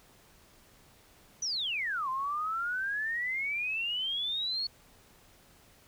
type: exponential two-way sweep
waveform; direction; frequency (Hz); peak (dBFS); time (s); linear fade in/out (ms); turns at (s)
sine; down then up; 6110 to 1027 to 4415; -30; 1.42-4.67; 5; 2.09
effects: pink hiss -60 dBFS RMS until 5.87 s